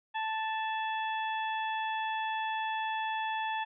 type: harmonic tone with a mistuned harmonic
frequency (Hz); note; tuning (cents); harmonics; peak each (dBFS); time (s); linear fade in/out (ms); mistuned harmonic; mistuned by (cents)
880; A5; 0; 1 / 2 / 3 / 4; -32 / -38 / -42 / -44; 0.14-3.65; 20; 4; -62
effects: none

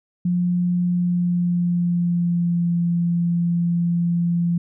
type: tone with pitch glide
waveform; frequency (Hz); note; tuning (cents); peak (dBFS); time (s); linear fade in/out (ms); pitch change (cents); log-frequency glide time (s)
sine; 177.1 to 171.76; F3 to F3; +24 to -29; -17; 0.25-4.58; 5; -53; 0.86-2.73
effects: none

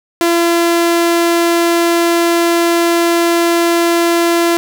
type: tone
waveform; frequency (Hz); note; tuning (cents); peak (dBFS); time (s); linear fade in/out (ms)
sawtooth; 340; F4; -46; -6; 0.21-4.57; 0
effects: 7-bit

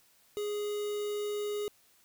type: tone with quantisation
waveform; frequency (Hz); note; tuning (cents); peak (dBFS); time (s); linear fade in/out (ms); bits
triangle; 415.3; G#4; 0; -30; 0.37-1.68; 0; 7
effects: white hiss -65 dBFS RMS until 2.04 s

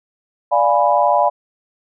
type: chord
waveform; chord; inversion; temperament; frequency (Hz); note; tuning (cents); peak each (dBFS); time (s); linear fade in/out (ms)
sine; D diminished seventh; none; equal; 587.3 / 698.5 / 830.6 / 987.8; D5 / F5 / Ab5 / Cb6; 0 / 0 / 0 / 0; -17; 0.51-1.3; 20
effects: none

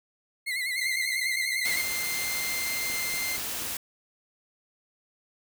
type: tone with vibrato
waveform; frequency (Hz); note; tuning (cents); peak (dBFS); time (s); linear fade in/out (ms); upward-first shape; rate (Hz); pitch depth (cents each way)
35% pulse; 2069; C7; -20; -26; 0.46-1.82; 20; sine; 10; 92
type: tone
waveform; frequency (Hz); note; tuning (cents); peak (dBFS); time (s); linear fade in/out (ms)
sawtooth; 2093; C7; 0; -27; 0.77-3.37; 10
type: noise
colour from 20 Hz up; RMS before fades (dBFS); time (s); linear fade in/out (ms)
white; -33; 1.65-3.77; 2
type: click train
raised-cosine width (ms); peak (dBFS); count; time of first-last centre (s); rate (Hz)
2; -32; 4; 2.9-3.621; 4.16
effects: none

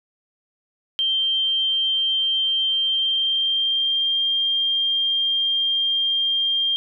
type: tone with pitch glide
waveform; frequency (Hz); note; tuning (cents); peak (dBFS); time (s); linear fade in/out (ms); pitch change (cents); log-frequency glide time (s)
sine; 3148 to 3197; G7 to G7; +7 to +33; -18; 0.99-6.76; 0; +26; 2.74-4.23
effects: none

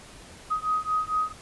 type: beating tone pair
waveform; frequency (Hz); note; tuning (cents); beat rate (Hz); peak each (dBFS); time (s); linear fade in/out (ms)
sine; 1254 / 1258.4; D#6 / D#6; +13 / +19; 4.4; -27; 0.5-1.33; 20
effects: pink hiss -47 dBFS RMS until 1.41 s + resampled to 24000 Hz

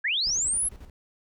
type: linear sweep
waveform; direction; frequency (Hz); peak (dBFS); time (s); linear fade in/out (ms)
sine; up; 1568 to 11175; -23; 0.04-0.69; 10
type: noise with tremolo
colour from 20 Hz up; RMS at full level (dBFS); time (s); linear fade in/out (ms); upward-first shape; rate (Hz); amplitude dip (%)
brown; -42; 0.26-0.9; 5; square; 11; 60
effects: none

